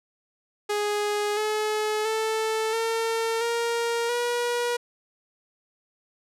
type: tone with pitch steps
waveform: sawtooth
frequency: 415.3 / 427.7 / 440.5 / 453.7 / 467.2 / 481.2 Hz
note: G#4 / A4 / A4 / A#4 / A#4 / B4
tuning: 0 / -49 / +2 / -47 / +4 / -45 cents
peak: -20 dBFS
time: 0.69-4.77 s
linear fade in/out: 10 ms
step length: 680 ms
effects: low-pass 11000 Hz 12 dB/octave